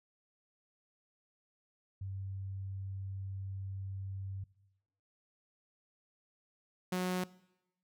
sine / sawtooth tone pair in turn, 96.7 / 182.55 Hz, G2 / F#3, -23 / -23 cents, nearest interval major seventh, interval 1100 cents, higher second, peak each -38 / -28 dBFS, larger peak second, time 2.01-4.44 / 6.92-7.24 s, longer first, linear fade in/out 5 ms, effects noise-tail reverb RT60 0.9 s tail -21 dB re dry

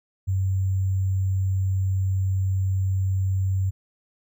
sine tone with sample-and-hold, 95.1 Hz, F#2, 48 cents sharp, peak -20 dBFS, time 0.27-3.71 s, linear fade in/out 20 ms, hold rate 7350 Hz, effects none

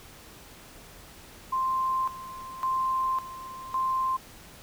sine tone with tremolo, 1046.5 Hz, C6, in tune, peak -24 dBFS, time 1.52-4.17 s, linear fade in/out 10 ms, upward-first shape square, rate 0.9 Hz, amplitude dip 80%, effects pink hiss -49 dBFS RMS until 4.62 s

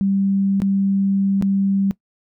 sine tone with dropouts, 196 Hz, G3, in tune, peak -15 dBFS, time 0.01-1.91 s, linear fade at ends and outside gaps 0 ms, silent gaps 0.602-0.619 / 1.413-1.424 s, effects noise-tail reverb RT60 0.1 s tail -20 dB re dry

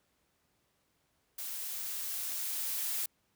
blue noise with level ramp, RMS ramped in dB -40 to -34 dBFS, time 1.38-3.06 s, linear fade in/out 5 ms, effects pink hiss -75 dBFS RMS until 3.35 s + high-pass 60 Hz 12 dB/octave

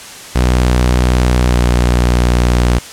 sawtooth tone with pitch glide, 61.74 to 60.36 Hz, B1 to B1, 0 to -39 cents, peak -5 dBFS, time 0.35-2.79 s, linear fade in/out 10 ms, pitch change -39 cents, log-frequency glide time 1.49-1.54 s, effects white hiss -31 dBFS RMS until 2.92 s + low-pass 9000 Hz 12 dB/octave

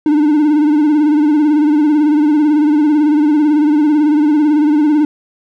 triangle tone with vibrato, 300 Hz, D4, 37 cents sharp, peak -6 dBFS, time 0.06-5.05 s, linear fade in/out 2 ms, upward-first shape sine, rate 18 Hz, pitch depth 64 cents each way, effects none

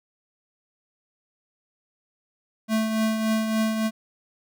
square tone with tremolo, 220 Hz, A3, in tune, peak -20 dBFS, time 2.68-3.91 s, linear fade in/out 50 ms, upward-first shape triangle, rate 3.5 Hz, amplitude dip 50%, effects none

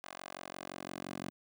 10% pulse tone with high-pass filter sweep, 45.82 Hz, F#1, 16 cents flat, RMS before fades -45 dBFS, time 0.04-1.3 s, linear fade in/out 0 ms, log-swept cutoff 820 to 220 Hz, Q 1, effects none

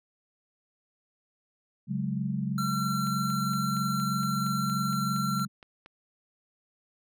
sine chord, C# suspended fourth, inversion none, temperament just, 138.59 / 184.79 / 207.9 Hz, C#3 / F#3 / G#3, 0 / -2 / +2 cents, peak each -32 dBFS, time 1.87-5.48 s, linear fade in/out 50 ms
square tone, 1359 Hz, F6, 48 cents flat, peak -31 dBFS, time 2.58-5.45 s, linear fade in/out 2 ms
click train, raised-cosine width 0.3 ms, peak -32 dBFS, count 13, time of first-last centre 3.07-5.861 s, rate 4.3 Hz
effects none

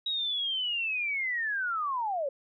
sine linear sweep, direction down, 3840 to 526 Hz, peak -28 dBFS, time 0.06-2.29 s, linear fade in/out 5 ms, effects none

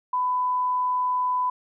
sine tone, 1000 Hz, B5, 21 cents sharp, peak -21 dBFS, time 0.13-1.5 s, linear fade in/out 5 ms, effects none

